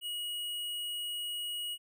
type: tone with hard clipping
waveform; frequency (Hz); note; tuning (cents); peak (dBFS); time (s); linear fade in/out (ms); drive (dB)
sine; 2900; F#7; -35; -36; 0.01-1.78; 50; 16
effects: none